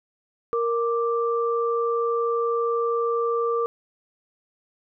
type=tone pair together; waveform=sine; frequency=466.2 / 1175.7 Hz; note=A#4 / D6; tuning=0 / +2 cents; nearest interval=octave + major third; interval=1602 cents; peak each=-22 / -26 dBFS; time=0.53-3.66 s; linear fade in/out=0 ms; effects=none